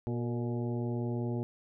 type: harmonic tone with a mistuned harmonic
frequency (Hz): 120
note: B2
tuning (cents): -49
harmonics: 1 / 2 / 3 / 4 / 5 / 6 / 7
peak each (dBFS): -33 / -36 / -38 / -44 / -47 / -52 / -49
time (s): 0.07-1.43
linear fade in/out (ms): 0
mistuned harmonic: 4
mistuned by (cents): -54
effects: none